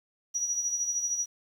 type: tone with tremolo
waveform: sine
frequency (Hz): 5810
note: F#8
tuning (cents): -32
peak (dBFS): -25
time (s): 0.34-1.26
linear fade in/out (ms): 20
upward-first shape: sine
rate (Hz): 13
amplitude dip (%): 55
effects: 9-bit